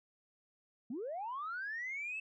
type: linear sweep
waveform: sine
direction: up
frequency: 210.7 to 2661 Hz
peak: -37 dBFS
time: 0.9-2.2 s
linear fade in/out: 5 ms
effects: tanh soft clip ceiling -34 dBFS